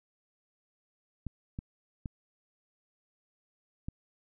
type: clicks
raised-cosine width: 5 ms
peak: -24 dBFS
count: 4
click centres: 1.267 / 1.589 / 2.058 / 3.885 s
effects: none